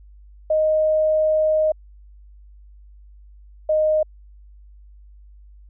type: tone pair in turn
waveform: sine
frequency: 622 / 619 Hz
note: D#5 / D#5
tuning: -1 / -9 cents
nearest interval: unison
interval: 8 cents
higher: first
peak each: -15 dBFS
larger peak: neither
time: 0.5-1.72 / 3.69-4.03 s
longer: first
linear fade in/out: 5 ms
effects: added 50 Hz sine -43 dBFS peak until 5.69 s